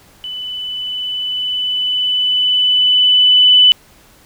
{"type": "tone with level ramp", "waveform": "sine", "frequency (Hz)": 2994, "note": "F#7", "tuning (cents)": 20, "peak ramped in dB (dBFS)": [-23, -4], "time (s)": [0.24, 3.72], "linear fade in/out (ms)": 0, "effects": ["pink hiss -47 dBFS RMS until 4.25 s"]}